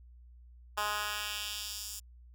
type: tone with high-pass filter sweep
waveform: 10% pulse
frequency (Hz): 208.6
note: G#3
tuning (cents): +8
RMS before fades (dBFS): -37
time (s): 0.77-2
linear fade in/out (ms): 10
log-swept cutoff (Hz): 1000 to 7100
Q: 1.3
effects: added 60 Hz sine -52 dBFS peak until 2.34 s